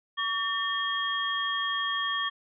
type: tone cluster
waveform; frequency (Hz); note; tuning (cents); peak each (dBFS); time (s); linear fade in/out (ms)
sine; 1135 / 1803 / 3256; C#6 / A6 / G#7; +41 / +42 / -35; -31; 0.17-2.3; 20
effects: none